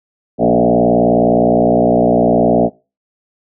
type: tone with frequency modulation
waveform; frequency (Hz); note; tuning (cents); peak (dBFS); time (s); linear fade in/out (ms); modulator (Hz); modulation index
sine; 438.1; A4; -7; -8; 0.38-2.7; 50; 59.5; 4.5
effects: noise-tail reverb RT60 0.3 s tail -23 dB re dry